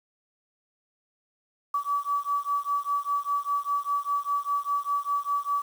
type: beating tone pair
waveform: sine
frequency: 1144 / 1149 Hz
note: D6 / D6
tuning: -46 / -38 cents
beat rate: 5 Hz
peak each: -28 dBFS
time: 1.74-5.62 s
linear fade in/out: 5 ms
effects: 8-bit